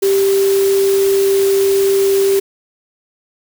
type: tone in noise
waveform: sine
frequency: 392 Hz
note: G4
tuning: in tune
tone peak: -10 dBFS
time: 0.02-2.4 s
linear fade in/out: 10 ms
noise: white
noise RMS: -25 dBFS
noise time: 0.02-2.4 s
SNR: +12 dB
effects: none